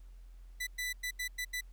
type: tone bursts at uneven times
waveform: sawtooth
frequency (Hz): 1987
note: B6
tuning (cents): +10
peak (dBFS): -31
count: 6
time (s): 0.6-0.67 / 0.78-0.93 / 1.03-1.11 / 1.19-1.28 / 1.38-1.45 / 1.53-1.61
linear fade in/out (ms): 10
effects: added 43 Hz sine -49 dBFS peak until 1.72 s + pink hiss -72 dBFS RMS until 1.72 s